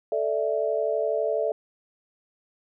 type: chord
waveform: sine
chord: A suspended fourth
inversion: none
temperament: equal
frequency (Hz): 440 / 587.3 / 659.3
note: A4 / D5 / E5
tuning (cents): 0 / 0 / 0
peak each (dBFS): -27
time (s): 0.12-1.52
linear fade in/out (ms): 2
effects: none